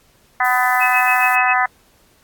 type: harmonic tone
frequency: 250.9 Hz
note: B3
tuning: 28 cents sharp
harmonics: 3 / 4 / 5 / 6 / 7 / 8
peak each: -18 / -21 / -21 / -24 / -20 / -22 dBFS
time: 0.4-1.66 s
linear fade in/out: 5 ms
type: noise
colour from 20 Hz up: violet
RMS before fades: -32 dBFS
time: 0.44-1.36 s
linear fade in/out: 10 ms
type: tone with tremolo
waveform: sine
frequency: 2569 Hz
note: E7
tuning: 45 cents flat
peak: -15 dBFS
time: 0.8-1.54 s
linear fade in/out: 20 ms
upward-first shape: sine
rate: 7.3 Hz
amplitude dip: 80%
effects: pink hiss -55 dBFS RMS until 2.23 s + AAC 64 kbps